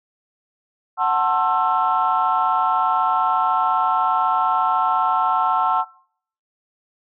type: chord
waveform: sine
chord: F# half-diminished seventh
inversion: none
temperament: just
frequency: 740 / 888 / 1065.6 / 1332 Hz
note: F#5 / A5 / C6 / E6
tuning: 0 / +16 / +31 / +18 cents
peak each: -21 dBFS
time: 0.97-5.85 s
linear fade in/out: 50 ms
effects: noise-tail reverb RT60 0.6 s tail -22 dB re dry + tanh soft clip ceiling -8 dBFS